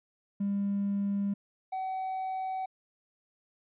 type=tone pair in turn; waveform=triangle; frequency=200.4 / 756.6 Hz; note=G3 / F#5; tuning=+38 / +38 cents; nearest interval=octave + major seventh; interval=2300 cents; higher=second; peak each=-24 / -29 dBFS; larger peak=first; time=0.4-1.34 / 1.72-2.66 s; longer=neither; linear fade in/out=10 ms; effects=tanh soft clip ceiling -24 dBFS + resampled to 8000 Hz